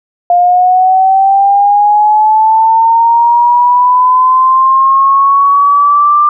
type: linear sweep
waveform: sine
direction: up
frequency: 701 to 1189 Hz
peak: -4 dBFS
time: 0.3-6.29 s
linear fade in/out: 2 ms
effects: none